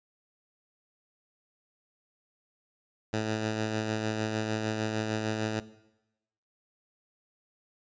10% pulse tone with tremolo, 109 Hz, A2, 16 cents flat, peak -19 dBFS, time 3.13-5.6 s, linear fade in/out 5 ms, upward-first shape sine, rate 6.6 Hz, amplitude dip 35%, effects noise-tail reverb RT60 0.9 s tail -17 dB re dry + resampled to 16000 Hz

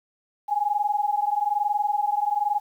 sine tone pair together, 818 / 839.1 Hz, G#5 / G#5, -26 / +18 cents, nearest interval unison, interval 44 cents, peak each -24 dBFS, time 0.48-2.6 s, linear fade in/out 20 ms, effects 9-bit

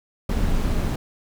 brown noise with amplitude modulation, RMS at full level -19 dBFS, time 0.29-0.96 s, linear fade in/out 5 ms, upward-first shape sine, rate 199 Hz, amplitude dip 50%, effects none

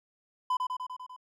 triangle tone with echo, 1007 Hz, B5, 33 cents sharp, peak -23 dBFS, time 0.5-0.57 s, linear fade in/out 5 ms, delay 99 ms, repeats 6, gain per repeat -3 dB, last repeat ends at 1.164 s, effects none

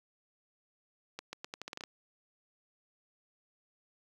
accelerating click train, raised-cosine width 0.2 ms, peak -23 dBFS, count 10, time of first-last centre 1.19-1.837 s, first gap 140 ms, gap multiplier 0.82, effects high-pass 150 Hz 12 dB/octave + 9-bit

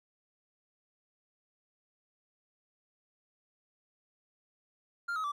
triangle tone with pitch steps, 1396.9 / 1273.6 / 1161.2 Hz, F6 / D#6 / D6, 0 / +40 / -20 cents, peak -30 dBFS, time 5.08-5.32 s, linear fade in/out 10 ms, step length 80 ms, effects none

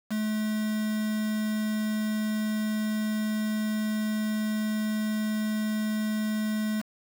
triangle tone with quantisation, 215.1 Hz, A3, 39 cents flat, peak -24 dBFS, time 0.1-6.82 s, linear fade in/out 20 ms, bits 6, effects none

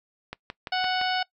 click train, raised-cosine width 0.3 ms, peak -18 dBFS, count 5, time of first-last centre 0.33-1.014 s, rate 5.85 Hz
harmonic tone, 740 Hz, F#5, in tune, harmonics 1 / 2 / 3 / 4 / 5 / 6 / 7, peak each -26 / -30 / -35 / -32 / -37 / -35 / -37 dBFS, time 0.72-1.23 s, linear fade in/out 5 ms
effects noise-tail reverb RT60 0.1 s tail -22 dB re dry

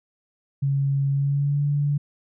sine tone with pitch glide, 138.6 to 144.49 Hz, C#3 to D3, 0 to -28 cents, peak -19 dBFS, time 0.62-1.98 s, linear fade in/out 10 ms, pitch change +72 cents, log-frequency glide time 1.1-1.64 s, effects none

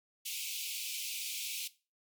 pink high-pass noise, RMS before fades -39 dBFS, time 0.25-1.68 s, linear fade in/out 10 ms, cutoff 2300 Hz, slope 96 dB/octave, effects noise-tail reverb RT60 0.3 s tail -17 dB re dry + MP3 96 kbps

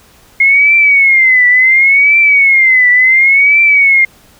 sine tone with vibrato, 2148 Hz, C7, 45 cents sharp, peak -4 dBFS, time 0.4-4.05 s, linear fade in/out 5 ms, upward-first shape triangle, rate 0.7 Hz, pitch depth 160 cents each way, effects pink hiss -44 dBFS RMS until 4.39 s

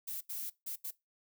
violet noise bursts at uneven times, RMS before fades -40 dBFS, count 4, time 0.07-0.21 / 0.29-0.5 / 0.66-0.76 / 0.84-0.91 s, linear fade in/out 10 ms, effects noise-tail reverb RT60 0.2 s tail -20 dB re dry

